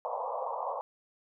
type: band-pass noise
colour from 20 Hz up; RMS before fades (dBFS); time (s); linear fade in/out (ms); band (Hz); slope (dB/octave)
white; -35; 0.05-0.81; 0; 480 to 1100; 96
effects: none